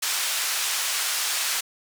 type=band-pass noise; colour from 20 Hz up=white; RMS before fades=-26 dBFS; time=0.02-1.61 s; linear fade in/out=10 ms; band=990 to 9100 Hz; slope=12 dB/octave; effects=none